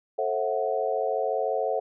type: chord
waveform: sine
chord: F# half-diminished seventh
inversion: first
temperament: equal with one note detuned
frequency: 440 / 533.9 / 659.3 / 740 Hz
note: A4 / C5 / E5 / F#5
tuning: 0 / +35 / 0 / 0 cents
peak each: -29 / -29 / -30 / -30 dBFS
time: 0.18-1.8 s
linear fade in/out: 10 ms
effects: none